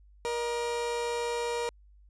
30% pulse tone pair together, 473.9 / 611 Hz, A#4 / D#5, +28 / -32 cents, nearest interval major third, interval 440 cents, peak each -27 / -39 dBFS, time 0.25-1.69 s, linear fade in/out 0 ms, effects added 50 Hz sine -54 dBFS peak until 2.09 s + resampled to 22050 Hz

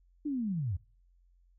sine linear sweep, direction down, 305.6 to 77.78 Hz, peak -30 dBFS, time 0.25-0.77 s, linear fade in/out 10 ms, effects noise-tail reverb RT60 0.4 s tail -22 dB re dry + added 44 Hz sine -62 dBFS peak until 1.58 s

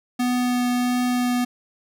square tone with vibrato, 246.9 Hz, B3, in tune, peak -20 dBFS, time 0.19-1.45 s, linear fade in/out 10 ms, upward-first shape triangle, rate 1.5 Hz, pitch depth 8 cents each way, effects none

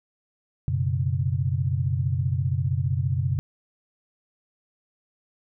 sine chord, F# suspended fourth, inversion none, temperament equal, 92.5 / 123.47 / 138.59 Hz, F#2 / B2 / C#3, 0 / 0 / 0 cents, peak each -26 dBFS, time 0.68-3.39 s, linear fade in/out 0 ms, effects none

